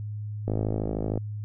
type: click train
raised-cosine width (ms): 2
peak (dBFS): -15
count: 38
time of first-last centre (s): 0.48-1.175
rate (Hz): 53.2
effects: added 105 Hz sine -31 dBFS peak until 1.44 s